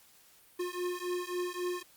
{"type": "beating tone pair", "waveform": "square", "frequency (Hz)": [355.6, 359.3], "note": ["F4", "F4"], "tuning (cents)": [31, 49], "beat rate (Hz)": 3.7, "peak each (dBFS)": [-37, -37], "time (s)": [0.59, 1.83], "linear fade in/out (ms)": 10, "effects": ["white hiss -61 dBFS RMS until 1.96 s", "Opus 48 kbps"]}